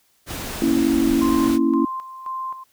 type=noise; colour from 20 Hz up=pink; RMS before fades=-30 dBFS; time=0.26-1.59 s; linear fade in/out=50 ms
type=chord; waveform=sine; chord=A# diminished; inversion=none; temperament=equal; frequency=233.1 / 277.2 / 329.6 Hz; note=A#3 / C#4 / E4; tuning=0 / 0 / 0 cents; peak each=-22 / -19 / -19 dBFS; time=0.62-1.85 s; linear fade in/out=2 ms
type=tone with tremolo; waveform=sine; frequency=1046.5 Hz; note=C6; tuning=in tune; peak=-25 dBFS; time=1.21-2.64 s; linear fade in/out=10 ms; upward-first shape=square; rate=1.9 Hz; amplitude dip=65%
effects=white hiss -62 dBFS RMS until 2.72 s